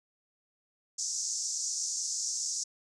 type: band-pass noise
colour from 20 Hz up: pink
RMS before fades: -34 dBFS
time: 0.98-2.64 s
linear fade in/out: 10 ms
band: 5500 to 7400 Hz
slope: 48 dB/octave
effects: none